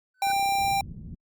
triangle tone with exponential growth, 1511 Hz, F#6, 36 cents sharp, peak -30 dBFS, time 0.14-0.32 s, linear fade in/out 5 ms, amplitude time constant 37 ms
square tone, 791 Hz, G5, 15 cents sharp, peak -23 dBFS, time 0.22-0.81 s, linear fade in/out 2 ms
click train, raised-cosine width 2 ms, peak -31 dBFS, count 15, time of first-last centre 0.27-0.712 s, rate 31.7 Hz
white low-pass noise, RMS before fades -40 dBFS, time 0.59-1.15 s, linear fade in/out 5 ms, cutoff 200 Hz, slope 24 dB/octave
effects Opus 48 kbps

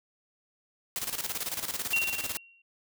white noise with tremolo, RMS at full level -32 dBFS, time 0.96-2.37 s, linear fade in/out 0 ms, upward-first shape square, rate 18 Hz, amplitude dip 70%
sine tone with exponential decay, 2746 Hz, F7, 30 cents flat, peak -22 dBFS, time 1.93-2.62 s, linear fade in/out 5 ms, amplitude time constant 150 ms
effects none

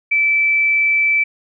sine tone, 2319 Hz, D7, 22 cents flat, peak -12 dBFS, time 0.11-1.24 s, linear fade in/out 10 ms, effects none

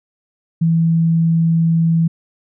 sine tone, 164.81 Hz, E3, in tune, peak -11 dBFS, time 0.61-2.08 s, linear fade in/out 10 ms, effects none

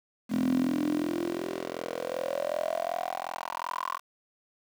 10% pulse tone with high-pass filter sweep, 42.67 Hz, F1, 39 cents flat, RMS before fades -31 dBFS, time 0.29-4 s, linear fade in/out 50 ms, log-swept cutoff 230 to 1100 Hz, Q 9.2, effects low-pass 6000 Hz 12 dB/octave + 8-bit

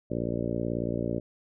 harmonic tone, 58.27 Hz, A#1, in tune, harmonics 1 / 2 / 3 / 4 / 5 / 6 / 7 / 8 / 9 / 10, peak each -41 / -35 / -35 / -35 / -35 / -36 / -38 / -40 / -39 / -38 dBFS, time 0.1-1.2 s, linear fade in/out 10 ms, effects none

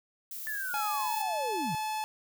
violet noise, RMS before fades -40 dBFS, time 0.31-1.22 s, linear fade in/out 2 ms
sine linear sweep, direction down, 1767 to 129.3 Hz, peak -33 dBFS, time 0.47-1.75 s, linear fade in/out 0 ms
45% pulse tone with pitch glide, 840 to 863.6 Hz, G#5 to A5, +19 to -33 cents, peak -31 dBFS, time 0.74-2.04 s, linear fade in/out 0 ms, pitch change +48 cents, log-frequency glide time 0.85-1.2 s
effects none

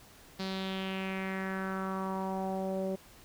sawtooth tone with low-pass filter sweep, 190.6 Hz, G3, 48 cents flat, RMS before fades -35 dBFS, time 0.39-2.96 s, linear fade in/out 10 ms, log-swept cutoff 4500 to 510 Hz, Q 3.6, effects pink hiss -56 dBFS RMS until 3.24 s

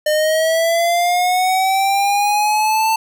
square linear sweep, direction up, 604 to 892 Hz, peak -14 dBFS, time 0.06-2.96 s, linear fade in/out 5 ms, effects none

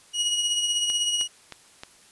sawtooth tone with tremolo, 2900 Hz, F#7, 35 cents flat, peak -17 dBFS, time 0.13-1.28 s, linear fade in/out 50 ms, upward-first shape triangle, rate 16 Hz, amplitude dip 50%
click train, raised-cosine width 0.2 ms, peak -19 dBFS, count 4, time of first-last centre 0.9-1.835 s, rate 3.21 Hz
effects white hiss -54 dBFS RMS until 2.11 s + resampled to 24000 Hz

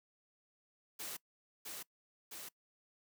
white noise with echo, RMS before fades -44 dBFS, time 0.99-1.17 s, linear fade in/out 10 ms, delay 660 ms, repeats 2, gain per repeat -2 dB, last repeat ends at 2.49 s, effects noise-tail reverb RT60 0.1 s tail -22 dB re dry + high-pass 150 Hz 12 dB/octave

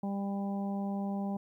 harmonic tone, 198.7 Hz, G3, 24 cents sharp, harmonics 1 / 2 / 3 / 4 / 5, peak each -32 / -46 / -44 / -42 / -51 dBFS, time 0.03-1.37 s, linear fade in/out 5 ms, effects 12-bit

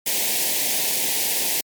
white band-stop noise, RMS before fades -22 dBFS, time 0.06-1.61 s, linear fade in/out 5 ms, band 920 to 1800 Hz, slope 48 dB/octave, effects high-pass 200 Hz 12 dB/octave + MP3 96 kbps

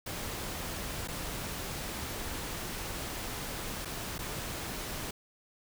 pink noise with dropouts, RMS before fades -38 dBFS, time 0.06-5.11 s, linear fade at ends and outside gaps 5 ms, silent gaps 1.076-1.083 / 3.85-3.854 / 4.182-4.189 s, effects none

